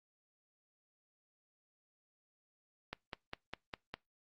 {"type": "click train", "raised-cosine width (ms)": 0.3, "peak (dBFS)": -24, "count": 6, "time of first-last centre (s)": [2.93, 3.94], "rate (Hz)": 4.95, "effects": ["noise-tail reverb RT60 0.2 s tail -23 dB re dry", "Opus 48 kbps"]}